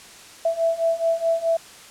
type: beating tone pair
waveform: sine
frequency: 659.3 / 664 Hz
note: E5 / E5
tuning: 0 / +12 cents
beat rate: 4.7 Hz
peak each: -23 / -21 dBFS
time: 0.45-1.57 s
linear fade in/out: 5 ms
effects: white hiss -44 dBFS RMS until 1.9 s + low-pass 9000 Hz 12 dB/octave